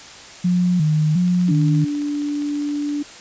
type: tone with vibrato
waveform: sine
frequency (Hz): 165.9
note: E3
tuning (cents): +11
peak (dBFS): -14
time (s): 0.44-1.85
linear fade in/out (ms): 10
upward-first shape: square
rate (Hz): 1.4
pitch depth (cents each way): 130
type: click train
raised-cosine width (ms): 0.2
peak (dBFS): -24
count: 25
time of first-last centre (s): 1.28-2.891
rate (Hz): 14.9
type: tone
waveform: sine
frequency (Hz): 291.5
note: D4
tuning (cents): -13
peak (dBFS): -20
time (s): 1.48-3.03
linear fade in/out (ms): 10
effects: white hiss -39 dBFS RMS until 3.2 s + resampled to 16000 Hz